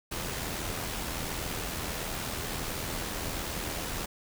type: noise with amplitude modulation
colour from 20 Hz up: pink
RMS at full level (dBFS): -33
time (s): 0.11-4.06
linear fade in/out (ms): 10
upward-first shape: sine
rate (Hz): 81.4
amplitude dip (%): 40
effects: none